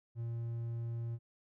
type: tone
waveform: triangle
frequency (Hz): 116.54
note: A#2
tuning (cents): 0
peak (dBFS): -34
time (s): 0.15-1.19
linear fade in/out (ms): 50
effects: none